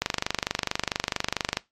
click train, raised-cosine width 0.2 ms, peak -6 dBFS, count 39, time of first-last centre 0.02-1.571 s, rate 24.5 Hz, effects noise-tail reverb RT60 0.2 s tail -19 dB re dry + MP3 64 kbps

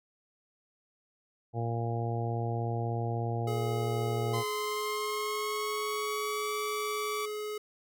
harmonic tone, 116.54 Hz, A#2, in tune, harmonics 1 / 2 / 3 / 4 / 5 / 6 / 7, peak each -31 / -42 / -40 / -39 / -46 / -39 / -41 dBFS, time 1.53-4.44 s, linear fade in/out 50 ms
square tone, 422.7 Hz, G#4, 31 cents sharp, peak -35 dBFS, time 3.47-7.58 s, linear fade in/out 5 ms
sawtooth tone with pitch glide, 1031 to 1150.6 Hz, C6 to D6, -26 to -36 cents, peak -30 dBFS, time 4.33-7.26 s, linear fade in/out 10 ms, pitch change +190 cents, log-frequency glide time 4.44-6.53 s
effects none

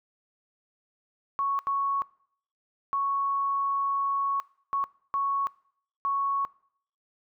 sine tone bursts at uneven times, 1108.7 Hz, C#6, in tune, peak -24 dBFS, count 6, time 1.39-1.59 / 1.67-2.02 / 2.93-4.4 / 4.73-4.84 / 5.14-5.47 / 6.05-6.45 s, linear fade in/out 0 ms, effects noise-tail reverb RT60 0.6 s tail -22 dB re dry

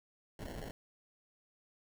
pink noise with sample-and-hold, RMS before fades -44 dBFS, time 0.39-0.71 s, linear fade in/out 2 ms, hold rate 1225 Hz, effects none

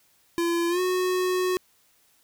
square tone with pitch glide, 340.4 to 366.9 Hz, F4 to F#4, -44 to -15 cents, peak -23 dBFS, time 0.38-1.57 s, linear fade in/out 0 ms, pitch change +129 cents, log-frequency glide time 0.69-0.8 s, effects white hiss -63 dBFS RMS until 2.23 s

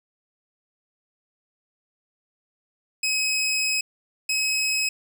20% pulse tone pair in turn, 2545 / 2555 Hz, D#7 / D#7, +39 / +45 cents, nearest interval unison, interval 6 cents, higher second, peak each -17 dBFS, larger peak neither, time 3.03-3.81 / 4.29-4.89 s, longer first, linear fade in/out 5 ms, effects none

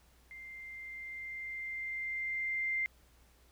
sine tone with level ramp, 2093 Hz, C7, in tune, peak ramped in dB -46 to -30 dBFS, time 0.31-2.86 s, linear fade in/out 0 ms, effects added 60 Hz sine -63 dBFS peak until 3.51 s + pink hiss -67 dBFS RMS until 3.51 s

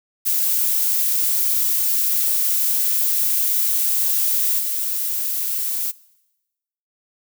violet noise with level steps, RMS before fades -19 / -23 dBFS, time 0.25-5.92 s, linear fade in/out 20 ms, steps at 4.58 s, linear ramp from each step 20 ms, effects noise-tail reverb RT60 1.0 s tail -22 dB re dry

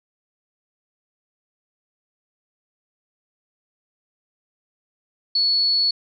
sine tone, 4405 Hz, C#8, 12 cents flat, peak -16 dBFS, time 5.35-5.91 s, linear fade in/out 5 ms, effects none

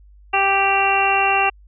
harmonic tone, 392 Hz, G4, in tune, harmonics 1 / 2 / 3 / 4 / 5 / 6 / 7, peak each -26 / -18 / -23 / -27 / -29 / -26 / -19 dBFS, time 0.33-1.5 s, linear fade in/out 10 ms, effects added 50 Hz sine -44 dBFS peak until 1.67 s

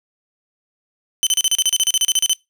20% pulse tone bursts, 3049 Hz, G7, 49 cents flat, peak -8 dBFS, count 16, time 1.23-2.332 s, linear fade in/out 0 ms, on 37 ms, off 34 ms, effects noise-tail reverb RT60 0.2 s tail -24 dB re dry

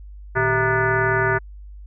sine tone with frequency modulation, 929 Hz, A#5, 6 cents flat, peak -16 dBFS, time 0.35-1.39 s, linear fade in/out 20 ms, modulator 271 Hz, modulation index 3.2, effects added 50 Hz sine -36 dBFS peak until 1.86 s

